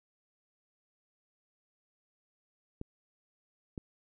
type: clicks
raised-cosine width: 3 ms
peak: -26 dBFS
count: 2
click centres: 2.814 / 3.778 s
effects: none